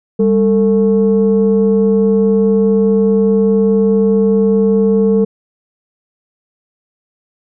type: tone pair together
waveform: sine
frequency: 199.4 / 447.6 Hz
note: G3 / A4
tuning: +30 / +30 cents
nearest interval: octave + major second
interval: 1400 cents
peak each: -10 dBFS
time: 0.19-5.25 s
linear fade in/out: 10 ms
effects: tanh soft clip ceiling -3 dBFS